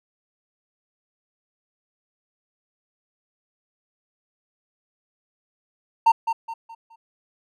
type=tone with echo; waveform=triangle; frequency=911 Hz; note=A#5; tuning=40 cents flat; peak=-9 dBFS; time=6.06-6.12 s; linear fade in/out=10 ms; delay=210 ms; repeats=4; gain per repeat=-9 dB; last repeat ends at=6.96 s; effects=tanh soft clip ceiling -5 dBFS